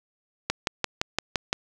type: click train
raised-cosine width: 0.2 ms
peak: -6 dBFS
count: 7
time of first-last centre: 0.5-1.529 s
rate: 5.83 Hz
effects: none